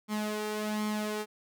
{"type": "tone with flanger", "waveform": "sawtooth", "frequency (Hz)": 212.3, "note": "G#3", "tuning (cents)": 38, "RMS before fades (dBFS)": -33, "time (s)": [0.08, 1.26], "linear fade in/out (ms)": 50, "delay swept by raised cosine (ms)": [0.91, 2.21], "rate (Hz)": 1.3, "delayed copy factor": 0.6, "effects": []}